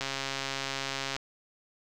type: click train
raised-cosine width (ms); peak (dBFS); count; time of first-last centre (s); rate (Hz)
0.2; -15; 158; 0.01-1.164; 136
effects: none